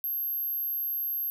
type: tone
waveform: sine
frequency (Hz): 12530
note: G9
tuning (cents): -2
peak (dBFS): -28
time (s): 0.04-1.3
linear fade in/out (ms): 0
effects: none